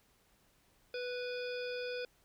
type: harmonic tone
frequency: 493.9 Hz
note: B4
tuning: in tune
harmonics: 1 / 3 / 5 / 7 / 9 / 10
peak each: -38 / -46 / -47 / -52 / -55 / -50 dBFS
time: 0.94-2.05 s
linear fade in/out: 2 ms
effects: pink hiss -70 dBFS RMS until 2.24 s